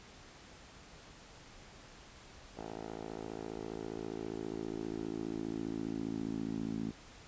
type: tone with band-pass filter sweep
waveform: 10% pulse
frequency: 54.9 Hz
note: A1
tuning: 3 cents flat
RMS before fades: -40 dBFS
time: 2.57-6.91 s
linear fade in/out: 5 ms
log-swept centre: 570 to 240 Hz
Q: 2.8
effects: pink hiss -55 dBFS RMS until 7.27 s + resampled to 16000 Hz